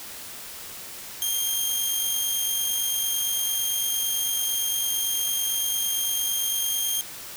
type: tone with amplitude modulation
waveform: 10% pulse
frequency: 3202 Hz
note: G7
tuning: 36 cents sharp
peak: -14 dBFS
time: 1.22-7.01 s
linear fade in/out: 0 ms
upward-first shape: sine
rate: 48.9 Hz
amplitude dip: 30%
effects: white hiss -39 dBFS RMS until 7.36 s